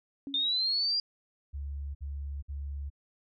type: tone with exponential decay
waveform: sine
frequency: 277 Hz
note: C#4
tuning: 1 cent flat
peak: -34 dBFS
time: 0.27-0.58 s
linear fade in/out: 1 ms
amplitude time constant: 66 ms
type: linear sweep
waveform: sine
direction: up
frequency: 3600 to 4830 Hz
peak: -26 dBFS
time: 0.34-1 s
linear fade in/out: 2 ms
type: tone bursts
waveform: sine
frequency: 70.6 Hz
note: C#2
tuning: 32 cents sharp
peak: -34 dBFS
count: 3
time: 1.53-2.902 s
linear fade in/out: 20 ms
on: 420 ms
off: 56 ms
effects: none